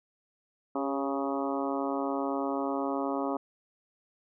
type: harmonic tone with a mistuned harmonic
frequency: 138.4 Hz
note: C#3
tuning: 2 cents flat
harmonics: 2 / 3 / 4 / 5 / 6 / 7 / 8 / 9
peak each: -32 / -36 / -36 / -37 / -39 / -40 / -40 / -41 dBFS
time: 0.75-3.37 s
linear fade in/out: 5 ms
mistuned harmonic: 3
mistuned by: -44 cents
effects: none